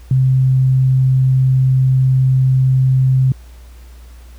sine tone, 130.81 Hz, C3, in tune, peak -9 dBFS, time 0.11-3.32 s, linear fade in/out 2 ms, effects added 60 Hz sine -35 dBFS peak until 4.38 s + pink hiss -49 dBFS RMS until 4.38 s

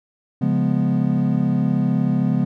triangle chord, C# dominant seventh, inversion none, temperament equal, 138.59 / 174.61 / 207.7 / 246.9 Hz, C#3 / E#3 / G#3 / B3, 0 / 0 / 0 / 0 cents, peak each -20 dBFS, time 0.41-2.45 s, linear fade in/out 10 ms, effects none

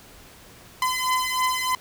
sawtooth beating tone pair, 1018 / 1021.2 Hz, C6 / C6, -48 / -42 cents, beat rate 3.2 Hz, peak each -21 dBFS, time 0.82-1.75 s, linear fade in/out 2 ms, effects pink hiss -48 dBFS RMS until 1.8 s

